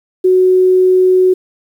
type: tone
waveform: sine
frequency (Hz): 370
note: F#4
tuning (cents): 0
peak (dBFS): -6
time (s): 0.24-1.34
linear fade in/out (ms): 10
effects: 7-bit